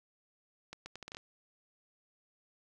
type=accelerating click train; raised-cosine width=0.2 ms; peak=-27 dBFS; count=8; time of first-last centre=0.73-1.169 s; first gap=130 ms; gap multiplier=0.74; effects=none